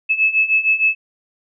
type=beating tone pair; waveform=sine; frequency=2599 / 2605.5 Hz; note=E7 / E7; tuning=-25 / -21 cents; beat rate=6.5 Hz; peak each=-18 / -15 dBFS; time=0.09-0.95 s; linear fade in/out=20 ms; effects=none